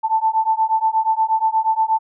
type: beating tone pair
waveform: sine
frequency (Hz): 880 / 888.4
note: A5 / A5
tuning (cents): 0 / +16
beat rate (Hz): 8.4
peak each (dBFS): -18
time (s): 0.03-1.99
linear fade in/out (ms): 20
effects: none